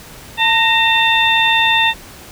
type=harmonic tone with a mistuned harmonic; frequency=898 Hz; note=A5; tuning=35 cents sharp; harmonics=1 / 2 / 3 / 4; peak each=-16 / -16 / -16 / -16 dBFS; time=0.37-1.94 s; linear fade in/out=50 ms; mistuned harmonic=2; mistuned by=+57 cents; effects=pink hiss -37 dBFS RMS until 2.31 s